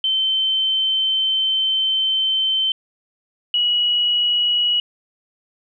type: tone pair in turn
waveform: sine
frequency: 3090 / 2917 Hz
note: G7 / F#7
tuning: -26 / -25 cents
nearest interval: minor second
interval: 99 cents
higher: first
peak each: -16 / -15 dBFS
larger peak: second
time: 0.04-2.72 / 3.54-4.8 s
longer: first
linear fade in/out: 2 ms
effects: none